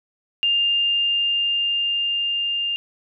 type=tone with level ramp; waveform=sine; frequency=2804 Hz; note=F7; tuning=6 cents sharp; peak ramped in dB=-16 to -21 dBFS; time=0.43-2.76 s; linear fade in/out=0 ms; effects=none